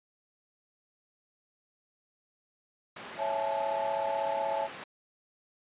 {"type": "band-pass noise", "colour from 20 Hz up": "white", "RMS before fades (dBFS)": -45, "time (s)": [2.96, 4.84], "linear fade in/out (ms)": 5, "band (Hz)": [150, 2200], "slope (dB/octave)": 12}
{"type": "chord", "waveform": "sine", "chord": "A major seventh", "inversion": "first", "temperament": "equal with one note detuned", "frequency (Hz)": [554.4, 659.3, 843.7, 880], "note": ["C#5", "E5", "G#5", "A5"], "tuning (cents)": [0, 0, 27, 0], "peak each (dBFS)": -34, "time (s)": [3.17, 4.69], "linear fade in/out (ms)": 50}
{"effects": ["resampled to 8000 Hz"]}